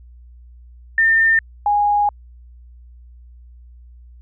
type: tone pair in turn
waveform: sine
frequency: 1806 / 824.2 Hz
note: A6 / G#5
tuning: +45 / -13 cents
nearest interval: octave + major second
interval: 1358 cents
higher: first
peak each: -11 / -13 dBFS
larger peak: first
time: 0.98-1.39 / 1.66-2.09 s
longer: second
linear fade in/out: 2 ms
effects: added 60 Hz sine -40 dBFS peak until 4.21 s